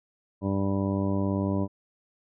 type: harmonic tone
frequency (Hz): 98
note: G2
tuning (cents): 0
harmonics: 1 / 2 / 3 / 4 / 5 / 6 / 7 / 8 / 9 / 10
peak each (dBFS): -29 / -28 / -30 / -36 / -41 / -35 / -48 / -48 / -49 / -39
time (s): 0.41-1.68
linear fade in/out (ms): 50
effects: none